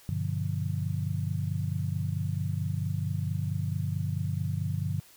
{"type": "chord", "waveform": "sine", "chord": "G dominant seventh", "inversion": "none", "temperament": "just", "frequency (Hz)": [98, 122.5, 147, 176.4], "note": ["G2", "B2", "D3", "F3"], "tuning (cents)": [0, -14, 2, 18], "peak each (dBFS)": [-31, -36, -32, -37], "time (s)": [0.09, 5], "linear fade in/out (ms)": 0, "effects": ["white hiss -56 dBFS RMS until 5.16 s"]}